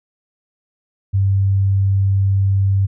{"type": "tone", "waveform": "sine", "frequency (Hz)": 97.7, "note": "G2", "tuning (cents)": -5, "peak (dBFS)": -12, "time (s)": [1.13, 2.87], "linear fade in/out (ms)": 20, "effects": []}